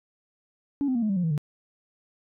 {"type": "tone with pitch steps", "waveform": "sine", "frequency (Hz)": [282.5, 257.6, 234.8, 214.1, 195.2, 177.96, 162.25, 147.93], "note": ["C#4", "C4", "A#3", "A3", "G3", "F3", "E3", "D3"], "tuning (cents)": [33, -27, 13, -47, -7, 33, -27, 13], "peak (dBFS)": -21, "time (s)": [0.81, 1.378], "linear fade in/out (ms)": 0, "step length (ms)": 71, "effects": ["tanh soft clip ceiling -19 dBFS"]}